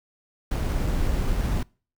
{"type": "noise with sample-and-hold", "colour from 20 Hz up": "brown", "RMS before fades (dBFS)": -24, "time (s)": [0.51, 1.63], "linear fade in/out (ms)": 5, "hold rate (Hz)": 7350, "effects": ["noise-tail reverb RT60 0.4 s tail -26 dB re dry"]}